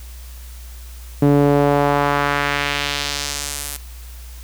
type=tone with band-pass filter sweep; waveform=sawtooth; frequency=143.4 Hz; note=D3; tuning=41 cents flat; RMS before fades=-18 dBFS; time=1.22-3.77 s; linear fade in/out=5 ms; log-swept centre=300 to 12000 Hz; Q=1.2; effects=added 60 Hz sine -33 dBFS peak until 4.43 s + white hiss -44 dBFS RMS until 4.43 s